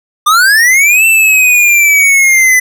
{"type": "linear two-way sweep", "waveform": "square", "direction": "up then down", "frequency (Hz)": [1174.7, 2682, 1998], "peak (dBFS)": -5, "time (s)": [0.26, 2.6], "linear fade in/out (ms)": 10, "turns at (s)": 1.05, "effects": []}